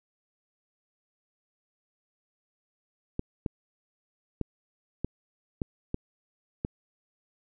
clicks, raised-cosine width 3 ms, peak -16 dBFS, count 7, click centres 3.194 / 3.462 / 4.413 / 5.046 / 5.618 / 5.944 / 6.649 s, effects none

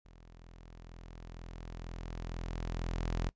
sawtooth tone with level ramp, 42.1 Hz, E1, 37 cents sharp, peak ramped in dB -51 to -27 dBFS, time 0.05-3.29 s, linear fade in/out 0 ms, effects noise-tail reverb RT60 0.1 s tail -20 dB re dry + resampled to 16000 Hz

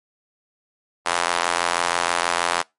square tone with high-pass filter, 43.14 Hz, F1, 20 cents flat, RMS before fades -22 dBFS, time 1.05-2.63 s, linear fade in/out 20 ms, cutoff 900 Hz, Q 1.3, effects noise-tail reverb RT60 0.2 s tail -24 dB re dry + MP3 48 kbps

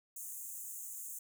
pink high-pass noise, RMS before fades -45 dBFS, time 0.16-1.19 s, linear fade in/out 5 ms, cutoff 6500 Hz, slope 96 dB/octave, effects none

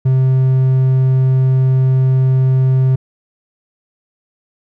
triangle tone, 130.81 Hz, C3, in tune, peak -7 dBFS, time 0.05-2.96 s, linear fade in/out 10 ms, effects none

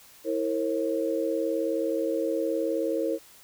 sine tone cluster, 326.6 / 459.9 / 539 Hz, E4 / A#4 / C#5, -16 / -23 / -49 cents, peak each -29 dBFS, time 0.24-3.19 s, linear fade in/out 50 ms, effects white hiss -53 dBFS RMS until 3.43 s

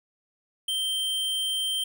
square tone, 3136 Hz, G7, in tune, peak -26 dBFS, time 0.68-1.84 s, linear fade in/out 5 ms, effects none

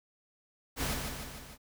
pink noise with echo, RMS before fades -33 dBFS, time 0.76-0.98 s, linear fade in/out 50 ms, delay 150 ms, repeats 4, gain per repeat -4 dB, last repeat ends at 1.58 s, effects none

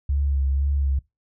sine tone with vibrato, 69.3 Hz, C#2, in tune, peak -19 dBFS, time 0.09-0.99 s, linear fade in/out 5 ms, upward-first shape sine, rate 2 Hz, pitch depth 37 cents each way, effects noise-tail reverb RT60 0.2 s tail -22 dB re dry

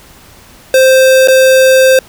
square tone with dropouts, 523.3 Hz, C5, in tune, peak -4 dBFS, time 0.74-1.99 s, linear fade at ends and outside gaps 2 ms, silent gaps 1.275-1.283 s, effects pink hiss -39 dBFS RMS until 2.08 s

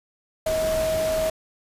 sine tone in noise, 636 Hz, D#5, 38 cents sharp, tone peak -21 dBFS, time 0.46-1.3 s, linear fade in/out 5 ms, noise pink, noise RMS -31 dBFS, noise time 0.46-1.3 s, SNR +7 dB, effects resampled to 32000 Hz

